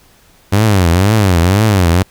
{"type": "tone with vibrato", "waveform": "sawtooth", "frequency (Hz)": 96, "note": "G2", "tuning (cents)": -36, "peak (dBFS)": -4, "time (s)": [0.52, 2.03], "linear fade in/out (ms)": 10, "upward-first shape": "triangle", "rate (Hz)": 2, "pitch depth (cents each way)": 280, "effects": ["pink hiss -48 dBFS RMS until 2.1 s"]}